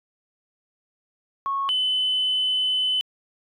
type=tone pair in turn; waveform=sine; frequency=1100 / 3023 Hz; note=C#6 / F#7; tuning=-14 / +36 cents; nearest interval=octave + tritone; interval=1750 cents; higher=second; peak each=-22 / -19 dBFS; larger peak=second; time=1.46-1.69 / 1.69-3.01 s; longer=second; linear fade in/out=0 ms; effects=tanh soft clip ceiling -15 dBFS